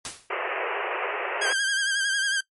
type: noise with exponential decay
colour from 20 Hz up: white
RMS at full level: -29 dBFS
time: 0.05-0.33 s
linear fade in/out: 1 ms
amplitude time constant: 60 ms
type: band-pass noise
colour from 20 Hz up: pink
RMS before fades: -29 dBFS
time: 0.3-1.53 s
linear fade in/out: 5 ms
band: 370 to 2800 Hz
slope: 96 dB/octave
type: tone with vibrato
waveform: sawtooth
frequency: 1600 Hz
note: G6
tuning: 35 cents sharp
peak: -19 dBFS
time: 1.41-2.41 s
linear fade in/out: 10 ms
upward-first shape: sine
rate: 11 Hz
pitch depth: 54 cents each way
effects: noise-tail reverb RT60 0.1 s tail -19 dB re dry + MP3 48 kbps